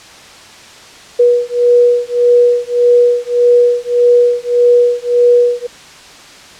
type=beating tone pair; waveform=sine; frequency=483.5 / 485.2 Hz; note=B4 / B4; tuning=-37 / -31 cents; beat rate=1.7 Hz; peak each=-10 dBFS; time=1.19-5.67 s; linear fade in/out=10 ms; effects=white hiss -36 dBFS RMS until 6.59 s + low-pass 6000 Hz 12 dB/octave